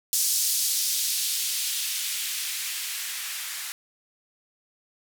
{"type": "noise with band-pass filter sweep", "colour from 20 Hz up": "violet", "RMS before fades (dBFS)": -28, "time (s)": [0.13, 3.72], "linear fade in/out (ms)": 0, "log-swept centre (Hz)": [5700, 1500], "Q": 1.1, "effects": []}